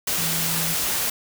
sine tone in noise, 164.3 Hz, E3, 5 cents flat, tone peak -30 dBFS, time 0.18-0.74 s, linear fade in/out 5 ms, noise white, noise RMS -24 dBFS, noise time 0.07-1.1 s, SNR -9 dB, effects none

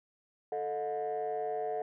sine chord, D# diminished, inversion second, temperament equal with one note detuned, 440 / 622.3 / 722.7 Hz, A4 / D#5 / F#5, 0 / 0 / -41 cents, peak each -34 / -38 / -34 dBFS, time 0.52-1.82 s, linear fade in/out 2 ms, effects tanh soft clip ceiling -27 dBFS

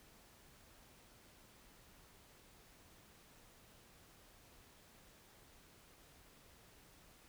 silence, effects pink hiss -64 dBFS RMS until 7.28 s

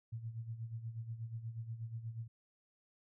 sine tone with tremolo, 114.1 Hz, A#2, 37 cents flat, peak -38 dBFS, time 0.12-2.28 s, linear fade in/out 10 ms, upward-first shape sine, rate 8.3 Hz, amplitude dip 70%, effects none

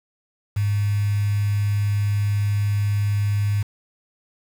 sine tone with quantisation, 102.4 Hz, G#2, 24 cents flat, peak -18 dBFS, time 0.56-3.63 s, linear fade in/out 10 ms, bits 6, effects none

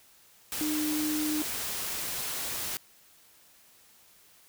sine tone in noise, 304.7 Hz, D#4, 36 cents flat, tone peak -28 dBFS, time 0.61-1.42 s, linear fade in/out 0 ms, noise white, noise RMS -34 dBFS, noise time 0.52-2.77 s, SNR +3 dB, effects white hiss -59 dBFS RMS until 4.48 s

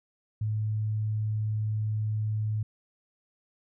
sine tone, 107.6 Hz, A2, 38 cents flat, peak -26 dBFS, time 0.41-2.63 s, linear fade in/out 5 ms, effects none

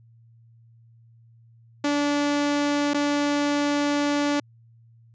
sawtooth tone with dropouts, 289.6 Hz, D4, 24 cents flat, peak -17 dBFS, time 1.84-4.4 s, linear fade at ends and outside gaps 5 ms, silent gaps 2.936-2.943 s, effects added 115 Hz sine -51 dBFS peak until 5.14 s + resampled to 16000 Hz

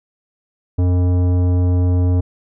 sine tone with tanh clipping, 89.6 Hz, F2, 45 cents sharp, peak -14 dBFS, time 0.78-2.21 s, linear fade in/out 10 ms, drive 14 dB, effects none

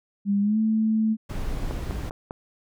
sine tone with pitch glide, 201.1 to 219.3 Hz, G3 to A3, +44 to -6 cents, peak -19 dBFS, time 0.25-1.17 s, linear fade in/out 50 ms, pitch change +150 cents, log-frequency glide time 0.41-0.58 s
brown noise, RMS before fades -29 dBFS, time 1.29-2.1 s, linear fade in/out 10 ms
click train, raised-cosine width 1 ms, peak -19 dBFS, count 4, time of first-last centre 1.71-2.309 s, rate 5.01 Hz
effects none

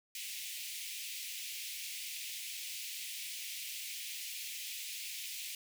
pink high-pass noise, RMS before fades -43 dBFS, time 0.15-5.55 s, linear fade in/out 2 ms, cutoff 2200 Hz, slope 48 dB/octave, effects none

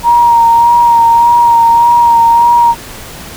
sine tone with vibrato, 938 Hz, A#5, 11 cents sharp, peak -3 dBFS, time 0.03-2.75 s, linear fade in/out 50 ms, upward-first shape sine, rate 1.7 Hz, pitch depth 24 cents each way, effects pink hiss -28 dBFS RMS until 3.36 s

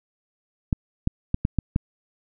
clicks, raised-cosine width 5 ms, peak -8 dBFS, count 6, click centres 0.728 / 1.074 / 1.344 / 1.451 / 1.587 / 1.761 s, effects none

